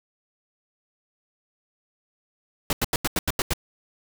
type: noise bursts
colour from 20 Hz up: pink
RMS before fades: -23 dBFS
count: 8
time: 2.7-3.535 s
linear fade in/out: 2 ms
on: 30 ms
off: 85 ms
effects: none